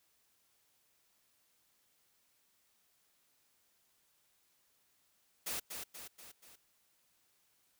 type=noise with echo; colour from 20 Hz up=white; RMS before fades=-39 dBFS; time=5.46-5.6 s; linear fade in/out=10 ms; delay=240 ms; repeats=4; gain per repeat=-5 dB; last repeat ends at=6.56 s; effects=white hiss -74 dBFS RMS until 7.79 s